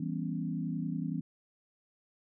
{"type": "chord", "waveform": "sine", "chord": "C# half-diminished seventh", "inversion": "first", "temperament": "equal", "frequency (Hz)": [164.81, 196, 246.9, 277.2], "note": ["E3", "G3", "B3", "C#4"], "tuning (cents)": [0, 0, 0, 0], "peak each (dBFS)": [-35, -39, -38, -39], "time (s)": [0, 1.21], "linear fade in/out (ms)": 5, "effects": []}